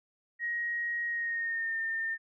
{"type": "tone with pitch glide", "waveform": "sine", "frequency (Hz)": [1887, 1810.1], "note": ["A#6", "A6"], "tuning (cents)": [21, 49], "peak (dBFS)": -30, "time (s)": [0.39, 2.18], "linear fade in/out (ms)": 50, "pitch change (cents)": -72, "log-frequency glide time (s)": [1.06, 1.78], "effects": []}